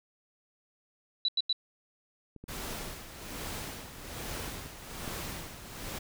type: tone bursts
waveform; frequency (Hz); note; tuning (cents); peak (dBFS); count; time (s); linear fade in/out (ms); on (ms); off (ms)
sine; 3951; B7; 0; -25; 3; 1.25-1.528; 2; 34; 88
type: clicks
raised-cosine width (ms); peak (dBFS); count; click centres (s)
3; -34 / -32 / -35 / -33 / -31 / -25; 6; 2.363 / 2.44 / 2.88 / 4.479 / 4.661 / 5.078
type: noise with tremolo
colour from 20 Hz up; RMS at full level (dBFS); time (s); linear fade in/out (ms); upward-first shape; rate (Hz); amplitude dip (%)
pink; -38; 2.48-5.99; 10; sine; 1.2; 65
effects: none